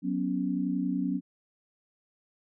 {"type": "chord", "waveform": "sine", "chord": "F# suspended fourth", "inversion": "none", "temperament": "just", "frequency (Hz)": [185, 246.7, 277.5], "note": ["F#3", "B3", "C#4"], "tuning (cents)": [0, -2, 2], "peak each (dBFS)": [-31, -32, -30], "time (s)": [0.02, 1.21], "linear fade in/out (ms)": 50, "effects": []}